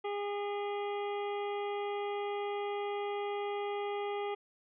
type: harmonic tone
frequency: 407.9 Hz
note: G#4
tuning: 31 cents flat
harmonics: 1 / 2 / 3 / 5 / 6 / 7 / 8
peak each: -35 / -39 / -45 / -48 / -52 / -55 / -53 dBFS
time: 0.04-4.35 s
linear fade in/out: 10 ms
effects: none